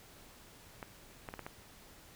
clicks, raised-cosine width 0.5 ms, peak -27 dBFS, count 5, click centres 0.828 / 1.288 / 1.339 / 1.393 / 1.465 s, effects pink hiss -57 dBFS RMS until 2.15 s

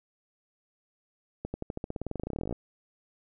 accelerating click train, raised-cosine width 2 ms, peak -20 dBFS, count 26, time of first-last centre 1.45-2.526 s, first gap 90 ms, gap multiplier 0.93, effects none

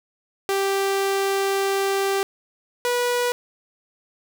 sawtooth tone pair in turn, 392 / 487.7 Hz, G4 / B4, 0 / -22 cents, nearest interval major third, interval 378 cents, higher second, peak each -16 / -16 dBFS, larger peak neither, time 0.49-2.23 / 2.85-3.32 s, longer first, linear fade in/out 0 ms, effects none

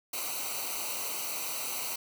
white noise with comb filter, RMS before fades -35 dBFS, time 0.13-1.96 s, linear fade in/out 5 ms, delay 0.58 ms, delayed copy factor -0.85, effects none

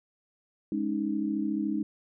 sine chord, Ab suspended fourth, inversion none, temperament equal, 207.7 / 277.2 / 311.1 Hz, Ab3 / Db4 / Eb4, 0 / 0 / 0 cents, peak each -31 / -33 / -30 dBFS, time 0.72-1.83 s, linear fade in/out 2 ms, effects none

